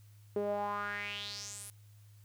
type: tone with band-pass filter sweep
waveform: sawtooth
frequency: 204.4 Hz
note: G#3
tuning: 27 cents flat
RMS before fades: -38 dBFS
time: 0.36-1.7 s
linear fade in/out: 2 ms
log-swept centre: 430 to 11000 Hz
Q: 4.7
effects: added 104 Hz sine -55 dBFS peak until 2.24 s + white hiss -69 dBFS RMS until 2.24 s